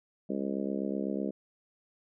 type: harmonic tone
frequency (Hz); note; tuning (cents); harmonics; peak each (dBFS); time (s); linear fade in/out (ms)
68; C#2; -33; 3 / 4 / 5 / 6 / 7 / 8 / 9; -34 / -36 / -38 / -40 / -41 / -42 / -43; 0.29-1.31; 10
effects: none